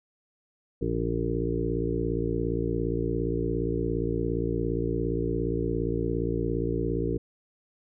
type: harmonic tone with a mistuned harmonic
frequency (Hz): 57.3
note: A#1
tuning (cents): -29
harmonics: 1 / 2 / 3 / 5 / 6 / 7 / 8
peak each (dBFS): -33 / -33 / -33 / -33 / -33 / -33 / -33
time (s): 0.81-7.18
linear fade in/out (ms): 10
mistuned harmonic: 1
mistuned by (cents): -17
effects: none